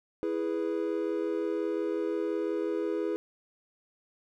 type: chord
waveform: triangle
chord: E major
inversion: none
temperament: equal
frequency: 329.6 / 415.3 / 493.9 Hz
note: E4 / G#4 / B4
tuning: 0 / 0 / 0 cents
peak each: -30 / -30 / -33 dBFS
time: 0.23-3.16 s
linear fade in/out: 0 ms
effects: none